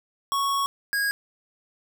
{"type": "tone pair in turn", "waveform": "square", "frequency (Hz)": [1108.7, 1641.3], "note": ["C#6", "G#6"], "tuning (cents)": [0, -21], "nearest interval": "perfect fifth", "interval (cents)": 679, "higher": "second", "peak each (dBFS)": -23, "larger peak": "neither", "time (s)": [[0.32, 0.66], [0.93, 1.11]], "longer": "first", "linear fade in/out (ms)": 0, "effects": []}